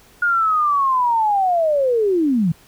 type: linear sweep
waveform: sine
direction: down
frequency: 1438 to 152 Hz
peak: -14 dBFS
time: 0.22-2.52 s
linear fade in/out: 5 ms
effects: pink hiss -50 dBFS RMS until 2.67 s